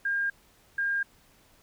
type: tone pair in turn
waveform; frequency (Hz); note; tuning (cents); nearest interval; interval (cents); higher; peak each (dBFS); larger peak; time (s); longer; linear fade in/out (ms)
sine; 1610 / 1610; G6 / G6; +46 / +46; unison; 0; neither; -25; neither; 0.05-0.3 / 0.78-1.03; neither; 5
effects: pink hiss -61 dBFS RMS until 1.62 s